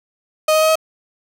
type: tone with pitch steps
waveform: 35% pulse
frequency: 622.3 / 627 / 631.7 / 636.5 Hz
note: D#5 / D#5 / D#5 / D#5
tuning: 0 / +13 / +26 / +39 cents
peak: -10 dBFS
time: 0.48-0.756 s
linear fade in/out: 5 ms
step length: 69 ms
effects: none